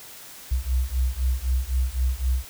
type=beating tone pair; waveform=sine; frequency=61.74 / 65.64 Hz; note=B1 / C2; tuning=0 / +6 cents; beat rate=3.9 Hz; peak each=-24 dBFS; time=0.51-2.45 s; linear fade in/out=10 ms; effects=white hiss -43 dBFS RMS until 2.49 s